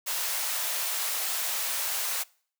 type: high-pass noise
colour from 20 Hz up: white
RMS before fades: -30 dBFS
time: 0.06-2.24 s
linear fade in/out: 20 ms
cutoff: 560 Hz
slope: 24 dB/octave
effects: noise-tail reverb RT60 0.5 s tail -24 dB re dry